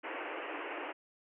pink band-pass noise, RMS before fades -41 dBFS, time 0.03-0.93 s, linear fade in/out 20 ms, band 290 to 2900 Hz, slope 96 dB/octave, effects none

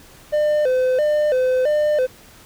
triangle tone with vibrato, 554 Hz, C#5, 1 cent flat, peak -13 dBFS, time 0.32-2.07 s, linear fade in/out 20 ms, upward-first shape square, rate 1.5 Hz, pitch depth 140 cents each way, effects pink hiss -46 dBFS RMS until 2.45 s

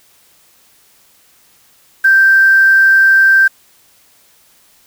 sine tone with quantisation, 1568 Hz, G6, in tune, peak -5 dBFS, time 2.04-3.48 s, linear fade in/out 10 ms, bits 5, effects white hiss -50 dBFS RMS until 4.86 s

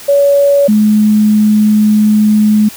sine tone pair in turn, 565 / 212.4 Hz, C#5 / G#3, +33 / +39 cents, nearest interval octave + perfect fourth, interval 1694 cents, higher first, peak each -5 dBFS, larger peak neither, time 0.08-0.68 / 0.68-2.69 s, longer second, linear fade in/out 10 ms, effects white hiss -31 dBFS RMS until 2.76 s

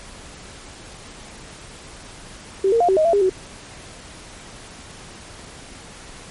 sine tone with pitch steps, 387.5 / 461.8 / 703 / 381.9 / 625 / 674 / 404.9 / 374.8 Hz, G4 / A#4 / F5 / G4 / D#5 / E5 / G#4 / F#4, -20 / -16 / +11 / -45 / +8 / +38 / -44 / +22 cents, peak -13 dBFS, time 2.64-3.296 s, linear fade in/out 5 ms, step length 82 ms, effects pink hiss -40 dBFS RMS until 6.3 s + MP3 48 kbps

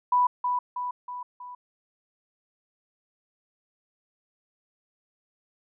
sine tone with echo, 987.8 Hz, B5, in tune, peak -18 dBFS, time 0.12-0.27 s, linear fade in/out 5 ms, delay 320 ms, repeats 4, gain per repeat -5 dB, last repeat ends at 1.55 s, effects none

